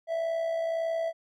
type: tone with amplitude modulation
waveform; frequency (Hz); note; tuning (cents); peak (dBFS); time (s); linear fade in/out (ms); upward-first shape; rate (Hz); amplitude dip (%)
triangle; 659.3; E5; 0; -23; 0.07-1.13; 50; sine; 61.8; 45
effects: none